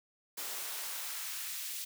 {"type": "noise with high-pass filter sweep", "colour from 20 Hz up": "white", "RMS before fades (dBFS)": -40, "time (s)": [0.37, 1.85], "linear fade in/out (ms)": 10, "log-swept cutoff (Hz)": [340, 2800], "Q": 0.83, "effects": []}